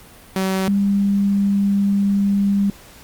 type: tone pair in turn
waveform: sawtooth / sine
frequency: 190 / 199.69 Hz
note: F#3 / G3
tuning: +46 / +32 cents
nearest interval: minor second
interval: 86 cents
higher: second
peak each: -14 dBFS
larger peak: neither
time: 0.36-0.68 / 0.68-2.7 s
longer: second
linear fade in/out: 2 ms
effects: pink hiss -44 dBFS RMS until 3.03 s + Opus 48 kbps

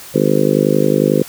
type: harmonic tone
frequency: 51.1 Hz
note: G#1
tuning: 27 cents flat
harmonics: 3 / 4 / 5 / 6 / 7 / 8 / 9 / 10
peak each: -19 / -19 / -19 / -19 / -19 / -19 / -19 / -19 dBFS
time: 0.14-1.23 s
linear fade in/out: 10 ms
effects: white hiss -35 dBFS RMS until 1.28 s

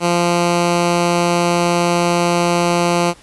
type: tone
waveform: 10% pulse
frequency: 173.3 Hz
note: F3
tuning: 13 cents flat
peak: -5 dBFS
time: 0-3.14 s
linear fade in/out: 50 ms
effects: pink hiss -45 dBFS RMS until 3.22 s + resampled to 24000 Hz

